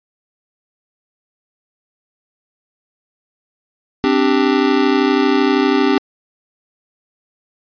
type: chord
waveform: square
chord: C suspended second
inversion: none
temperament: just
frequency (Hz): 261.6 / 294.3 / 392.4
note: C4 / D4 / G4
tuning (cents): 0 / +4 / +2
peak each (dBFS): -17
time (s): 4.04-5.98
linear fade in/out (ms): 0
effects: resampled to 11025 Hz